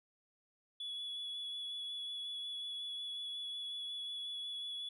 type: tone with vibrato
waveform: sine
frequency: 3400 Hz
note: G#7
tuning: 40 cents sharp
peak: -38 dBFS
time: 0.8-4.89 s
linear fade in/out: 5 ms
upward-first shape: square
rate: 5.5 Hz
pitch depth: 11 cents each way
effects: tanh soft clip ceiling -38 dBFS